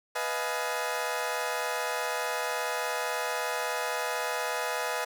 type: chord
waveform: 20% pulse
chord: F half-diminished seventh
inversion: second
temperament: equal with one note detuned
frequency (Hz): 493.9 / 622.3 / 698.5 / 844.2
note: Cb5 / Eb5 / F5 / Ab5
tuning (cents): 0 / 0 / 0 / +28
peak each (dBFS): -29 / -30 / -32 / -30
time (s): 0.15-5.05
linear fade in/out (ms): 10
effects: none